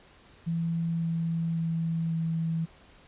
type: tone with pitch steps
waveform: sine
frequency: 166.6 / 165.54 / 164.5 / 163.45 Hz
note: E3 / E3 / E3 / E3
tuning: +19 / +8 / -3 / -14 cents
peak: -26 dBFS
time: 0.46-2.66 s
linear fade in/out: 20 ms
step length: 550 ms
effects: pink hiss -56 dBFS RMS until 3.07 s + resampled to 8000 Hz